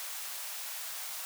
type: high-pass noise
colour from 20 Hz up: white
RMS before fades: -40 dBFS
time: 0-1.25 s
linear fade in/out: 0 ms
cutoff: 630 Hz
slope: 24 dB/octave
effects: none